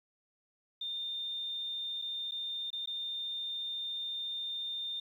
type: tone with dropouts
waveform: sine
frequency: 3617 Hz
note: A7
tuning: 47 cents sharp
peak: -35 dBFS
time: 0.81-5 s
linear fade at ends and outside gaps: 5 ms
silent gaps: 2.017-2.021 / 2.311-2.319 / 2.704-2.729 / 2.859-2.873 s
effects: 11-bit